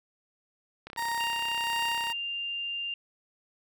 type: click train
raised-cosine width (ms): 0.3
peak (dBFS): -25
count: 41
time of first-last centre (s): 0.87-2.101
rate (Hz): 32.5
type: tone with tremolo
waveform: 30% pulse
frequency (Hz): 932.3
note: A#5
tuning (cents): 0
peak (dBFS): -26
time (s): 0.97-2.13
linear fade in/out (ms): 10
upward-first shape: sine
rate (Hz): 1.5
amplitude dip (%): 35
type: tone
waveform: sine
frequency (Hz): 2794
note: F7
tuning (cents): 0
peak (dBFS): -31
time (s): 1.2-2.94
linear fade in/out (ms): 2
effects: none